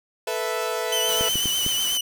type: chord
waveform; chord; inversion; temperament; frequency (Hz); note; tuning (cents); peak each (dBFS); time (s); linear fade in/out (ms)
sawtooth; A suspended second; none; equal; 440 / 493.9 / 659.3; A4 / B4 / E5; 0 / 0 / 0; -25; 0.27-1.29; 5
type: tone with vibrato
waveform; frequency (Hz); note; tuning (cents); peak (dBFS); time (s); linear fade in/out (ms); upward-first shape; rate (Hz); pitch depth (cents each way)
sawtooth; 3017; F#7; +33; -19; 0.92-2.01; 5; triangle; 8.1; 47
type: noise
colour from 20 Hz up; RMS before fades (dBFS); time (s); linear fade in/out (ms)
white; -32; 1.08-1.98; 10
type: clicks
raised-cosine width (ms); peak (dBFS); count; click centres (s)
3; -17; 4; 1.21 / 1.356 / 1.457 / 1.664
effects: none